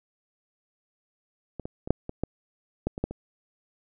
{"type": "clicks", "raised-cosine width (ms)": 2, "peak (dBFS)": [-21, -20, -21, -6, -20, -13, -12, -20, -12, -22], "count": 10, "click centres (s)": [1.597, 1.655, 1.875, 1.906, 2.094, 2.236, 2.87, 2.979, 3.04, 3.11], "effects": []}